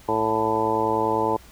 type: harmonic tone with a mistuned harmonic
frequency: 110 Hz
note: A2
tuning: in tune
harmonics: 1 / 2 / 3 / 4 / 5 / 6 / 7 / 8 / 9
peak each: -35 / -34 / -28 / -26 / -29 / -33 / -33 / -24 / -28 dBFS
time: 0.08-1.37 s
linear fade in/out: 10 ms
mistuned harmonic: 9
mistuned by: +19 cents
effects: added 60 Hz sine -50 dBFS peak until 1.51 s + pink hiss -50 dBFS RMS until 1.51 s